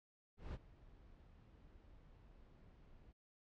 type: noise with ADSR envelope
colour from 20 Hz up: brown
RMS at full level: -44 dBFS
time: 0.37-3.13 s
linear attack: 170 ms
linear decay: 33 ms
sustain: -19 dB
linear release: 19 ms
effects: low-pass 4000 Hz 12 dB/octave